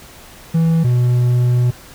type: tone pair in turn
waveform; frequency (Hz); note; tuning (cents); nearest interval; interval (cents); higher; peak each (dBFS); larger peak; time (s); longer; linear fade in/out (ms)
triangle; 164 / 122.86; E3 / B2; -9 / -9; perfect fourth; 500; first; -9; neither; 0.54-0.84 / 0.84-1.71; second; 10
effects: pink hiss -40 dBFS RMS until 1.94 s